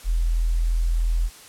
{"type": "tone", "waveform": "sine", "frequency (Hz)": 41.54, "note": "E1", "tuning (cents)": 14, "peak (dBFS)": -18, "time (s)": [0.04, 1.3], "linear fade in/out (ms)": 50, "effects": ["white hiss -45 dBFS RMS until 1.48 s", "low-pass 11000 Hz 12 dB/octave"]}